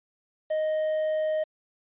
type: tone with quantisation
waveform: triangle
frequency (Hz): 622.3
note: D#5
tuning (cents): 0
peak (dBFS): -22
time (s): 0.5-1.44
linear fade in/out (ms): 10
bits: 8
effects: resampled to 8000 Hz